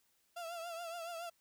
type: tone with vibrato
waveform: 35% pulse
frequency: 677 Hz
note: E5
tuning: 46 cents sharp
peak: -40 dBFS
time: 0.36-1.3 s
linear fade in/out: 10 ms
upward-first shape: triangle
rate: 7.1 Hz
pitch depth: 76 cents each way
effects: white hiss -75 dBFS RMS until 1.4 s